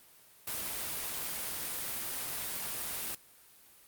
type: noise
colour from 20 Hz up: white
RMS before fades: -37 dBFS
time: 0.47-3.15 s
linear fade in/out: 5 ms
effects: white hiss -59 dBFS RMS until 3.87 s + Opus 32 kbps